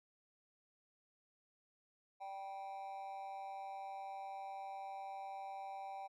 triangle tone with amplitude modulation, 780 Hz, G5, 9 cents flat, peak -39 dBFS, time 2.2-6.08 s, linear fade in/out 20 ms, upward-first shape sine, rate 192 Hz, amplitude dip 75%, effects none

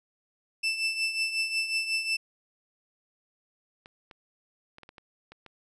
30% pulse tone with tremolo, 2652 Hz, E7, 10 cents sharp, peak -21 dBFS, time 0.63-2.17 s, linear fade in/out 10 ms, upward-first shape triangle, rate 5.5 Hz, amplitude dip 70%
clicks, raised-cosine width 0.3 ms, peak -31 dBFS, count 8, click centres 3.859 / 4.112 / 4.784 / 4.833 / 4.891 / 4.982 / 5.32 / 5.463 s
effects resampled to 24000 Hz

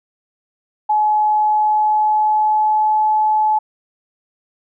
sine tone with pitch glide, 850 to 858.9 Hz, G#5 to A5, +40 to -42 cents, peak -12 dBFS, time 0.89-3.59 s, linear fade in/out 10 ms, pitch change +18 cents, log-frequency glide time 1.26-3.04 s, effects none

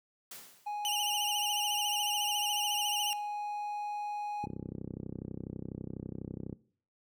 white noise with exponential decay, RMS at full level -44 dBFS, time 0.31-0.91 s, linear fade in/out 5 ms, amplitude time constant 130 ms
triangle tone, 830.6 Hz, G#5, in tune, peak -32 dBFS, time 0.66-4.46 s, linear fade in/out 10 ms
sawtooth tone with vibrato, 2911 Hz, F#7, 29 cents flat, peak -28 dBFS, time 0.85-3.13 s, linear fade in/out 0 ms, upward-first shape sine, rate 14 Hz, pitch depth 88 cents each way
click train, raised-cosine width 3 ms, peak -25 dBFS, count 68, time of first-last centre 4.44-6.527 s, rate 32.1 Hz
effects noise-tail reverb RT60 0.5 s tail -19 dB re dry + high-pass 100 Hz 12 dB/octave

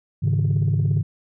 sine chord, Ab suspended fourth, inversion none, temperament just, 103.83 / 138.43 / 155.74 Hz, Ab2 / Db3 / Eb3, 0 / -2 / +2 cents, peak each -19 / -20 / -21 dBFS, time 0.22-1.03 s, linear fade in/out 20 ms, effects tanh soft clip ceiling -13 dBFS

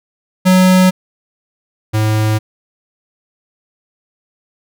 square tone pair in turn, 185 / 108.21 Hz, F#3 / A2, 0 / -28 cents, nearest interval major sixth, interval 928 cents, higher first, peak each -7 / -12 dBFS, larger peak first, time 0.45-0.91 / 1.93-2.39 s, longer neither, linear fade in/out 20 ms, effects none

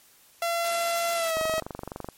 sawtooth tone with pitch glide, 680 to 638.1 Hz, F5 to D#5, -46 to +44 cents, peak -21 dBFS, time 0.42-1.6 s, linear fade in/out 2 ms, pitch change -110 cents, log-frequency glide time 1.15-1.38 s
white high-pass noise, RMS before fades -36 dBFS, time 0.64-1.31 s, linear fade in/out 5 ms, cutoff 200 Hz, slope 24 dB/octave
click train, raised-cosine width 1 ms, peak -20 dBFS, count 18, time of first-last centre 1.37-2.087 s, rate 23.7 Hz
effects white hiss -57 dBFS RMS until 2.17 s + MP3 64 kbps

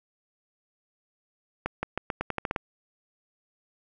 accelerating click train, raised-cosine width 0.5 ms, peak -13 dBFS, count 10, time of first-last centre 1.66-2.562 s, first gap 170 ms, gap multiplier 0.86, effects none

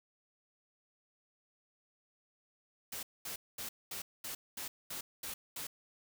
white noise bursts, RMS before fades -42 dBFS, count 9, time 2.92-5.67 s, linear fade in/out 5 ms, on 110 ms, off 220 ms, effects none

